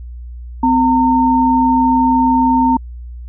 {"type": "tone pair together", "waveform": "sine", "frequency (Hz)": [256.2, 913], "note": ["C4", "A#5"], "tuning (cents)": [-36, -36], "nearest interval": "octave + minor seventh", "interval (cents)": 2200, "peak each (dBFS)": -12, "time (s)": [0.63, 2.77], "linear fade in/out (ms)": 5, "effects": ["added 60 Hz sine -27 dBFS peak until 3.28 s"]}